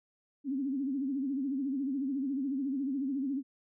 sine tone with vibrato, 271.8 Hz, C#4, 34 cents flat, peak -30 dBFS, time 0.44-3.43 s, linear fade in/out 50 ms, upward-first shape sine, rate 14 Hz, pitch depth 110 cents each way, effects none

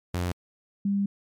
sawtooth / sine tone pair in turn, 88.7 / 199.64 Hz, F2 / G3, +27 / +32 cents, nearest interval octave + major second, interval 1405 cents, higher second, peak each -22 dBFS, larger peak neither, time 0.14-0.32 / 0.85-1.06 s, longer second, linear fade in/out 5 ms, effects MP3 96 kbps

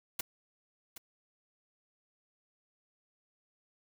white noise with echo, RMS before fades -34 dBFS, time 0.19-0.21 s, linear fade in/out 5 ms, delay 770 ms, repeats 1, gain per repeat -12 dB, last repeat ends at 0.98 s, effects none

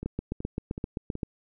two click trains, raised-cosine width 3 ms, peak -22 / -17 dBFS, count 4 / 10, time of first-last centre 0.03-1.154 / 0.06-1.232 s, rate 2.67 / 7.68 Hz, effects none

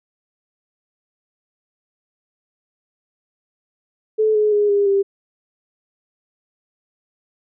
sine tone with pitch steps, 433.8 / 423.9 / 414.2 / 404.7 / 395.5 Hz, A4 / G#4 / G#4 / G#4 / G4, -25 / +35 / -5 / -45 / +15 cents, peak -13 dBFS, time 4.18-5.03 s, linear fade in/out 20 ms, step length 170 ms, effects none

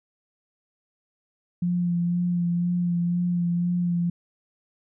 sine tone with vibrato, 174.61 Hz, F3, in tune, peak -21 dBFS, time 1.62-4.1 s, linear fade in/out 5 ms, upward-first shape sine, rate 2 Hz, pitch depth 21 cents each way, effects none

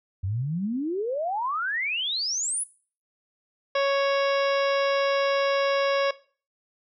sine exponential sweep, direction up, 89.2 to 10540 Hz, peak -25 dBFS, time 0.23-2.64 s, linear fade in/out 10 ms
harmonic tone, 554.4 Hz, C#5, in tune, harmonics 1 / 2 / 3 / 4 / 5 / 6 / 7 / 9 / 10, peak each -22 / -28 / -32 / -34 / -36 / -38 / -39 / -41 / -42 dBFS, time 3.75-6.11 s, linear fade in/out 5 ms
effects noise-tail reverb RT60 0.4 s tail -18 dB re dry

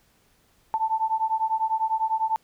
sine beating tone pair, 880 / 890 Hz, A5 / A5, 0 / +20 cents, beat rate 10 Hz, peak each -25 dBFS, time 0.74-2.36 s, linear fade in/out 0 ms, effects pink hiss -63 dBFS RMS until 2.43 s

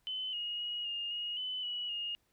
sine tone with pitch steps, 3036 / 2874 / 2893 / 2829 / 2875 / 3014 / 2934 / 2849 Hz, F#7 / F7 / F#7 / F7 / F7 / F#7 / F#7 / F7, +44 / +49 / -40 / +22 / +50 / +31 / -15 / +34 cents, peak -35 dBFS, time 0.07-2.15 s, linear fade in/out 0 ms, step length 260 ms, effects pink hiss -75 dBFS RMS until 2.32 s

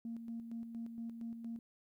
sine tone with tremolo, 230.6 Hz, A#3, 19 cents flat, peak -39 dBFS, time 0.05-1.59 s, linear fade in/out 2 ms, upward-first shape square, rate 4.3 Hz, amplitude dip 50%, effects tanh soft clip ceiling -35 dBFS + 13-bit

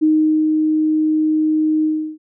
sine tone with ADSR envelope, 310.6 Hz, D#4, 3 cents flat, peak -10 dBFS, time 0.01-2.18 s, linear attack 23 ms, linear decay 430 ms, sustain -3 dB, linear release 340 ms, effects none

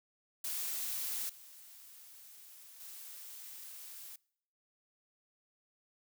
blue noise with level steps, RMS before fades -38 / -55 / -49 dBFS, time 0.44-4.16 s, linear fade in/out 5 ms, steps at 1.29 / 2.8 s, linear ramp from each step 5 ms, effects noise-tail reverb RT60 0.7 s tail -25 dB re dry

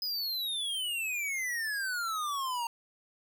square exponential sweep, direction down, 5060 to 918 Hz, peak -32 dBFS, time 0.02-2.67 s, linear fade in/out 2 ms, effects 12-bit

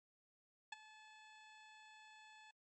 15% pulse tone with ADSR envelope, 864 Hz, A5, 32 cents flat, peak -36 dBFS, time 0.72-2.51 s, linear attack 6 ms, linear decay 17 ms, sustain -17 dB, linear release 4 ms, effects MP3 32 kbps

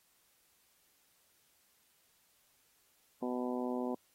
harmonic tone, 124.5 Hz, B2, 14 cents sharp, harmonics 2 / 3 / 4 / 5 / 6 / 7 / 8, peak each -36 / -40 / -42 / -44 / -46 / -47 / -48 dBFS, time 3.22-3.95 s, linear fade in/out 5 ms, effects white hiss -71 dBFS RMS until 4.14 s + AAC 48 kbps

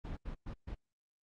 brown noise bursts at uneven times, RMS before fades -41 dBFS, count 4, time 0.04-0.17 / 0.25-0.35 / 0.46-0.54 / 0.67-0.75 s, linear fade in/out 10 ms, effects low-pass 4000 Hz 12 dB/octave + Opus 24 kbps

